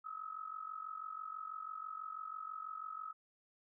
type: tone with amplitude modulation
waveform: sine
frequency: 1284 Hz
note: E6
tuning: 46 cents flat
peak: -39 dBFS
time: 0.04-3.13 s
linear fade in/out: 20 ms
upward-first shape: sine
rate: 46.1 Hz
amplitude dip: 80%
effects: none